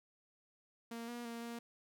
sawtooth tone with pitch steps, 231.9 / 239.4 / 232.8 / 234.6 Hz, A#3 / A#3 / A#3 / A#3, -9 / +46 / -2 / +11 cents, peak -39 dBFS, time 0.91-1.59 s, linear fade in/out 5 ms, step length 170 ms, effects none

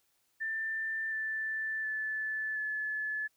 sine tone with pitch steps, 1781 / 1761.6 / 1742.3 / 1723.3 Hz, A6 / A6 / A6 / A6, +21 / +2 / -17 / -36 cents, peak -32 dBFS, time 0.4-3.28 s, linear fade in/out 20 ms, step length 720 ms, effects white hiss -74 dBFS RMS until 3.36 s

